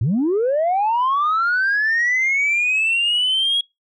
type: linear sweep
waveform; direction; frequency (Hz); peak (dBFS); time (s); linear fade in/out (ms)
sine; up; 95.9 to 3322; -14; 0.01-3.61; 5
effects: noise-tail reverb RT60 0.2 s tail -25 dB re dry + tanh soft clip ceiling -13 dBFS